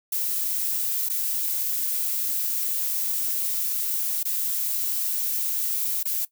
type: noise with dropouts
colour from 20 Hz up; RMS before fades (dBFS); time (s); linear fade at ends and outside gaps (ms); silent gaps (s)
violet; -26; 0.12-6.25; 5; 1.088-1.097 / 4.231-4.252 / 6.03-6.053
effects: noise-tail reverb RT60 0.1 s tail -18 dB re dry